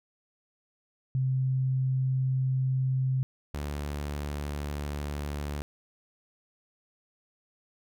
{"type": "tone pair in turn", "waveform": ["sine", "sawtooth"], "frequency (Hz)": [130.81, 72.87], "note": ["C3", "D2"], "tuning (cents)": [0, -13], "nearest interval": "minor seventh", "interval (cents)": 1013, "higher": "first", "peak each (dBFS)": [-24, -28], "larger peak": "first", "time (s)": [[1.15, 3.23], [3.54, 5.62]], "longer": "neither", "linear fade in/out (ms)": 0, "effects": []}